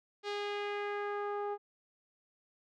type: tone with low-pass filter sweep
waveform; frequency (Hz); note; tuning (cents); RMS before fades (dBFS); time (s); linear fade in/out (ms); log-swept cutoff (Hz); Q
sawtooth; 410; G#4; -22; -37; 0.23-1.58; 50; 4300 to 910; 1.6
effects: none